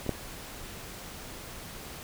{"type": "clicks", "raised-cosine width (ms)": 2, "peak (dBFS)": [-24, -14], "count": 2, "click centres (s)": [0.064, 0.093], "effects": ["pink hiss -43 dBFS RMS until 2.03 s"]}